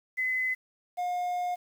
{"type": "tone pair in turn", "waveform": ["sine", "triangle"], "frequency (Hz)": [2028, 715.3], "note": ["B6", "F5"], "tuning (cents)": [45, 41], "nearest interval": "octave + tritone", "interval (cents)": 1804, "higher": "first", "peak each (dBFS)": -26, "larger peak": "neither", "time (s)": [[0.17, 0.55], [0.97, 1.56]], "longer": "second", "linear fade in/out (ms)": 20, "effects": ["9-bit"]}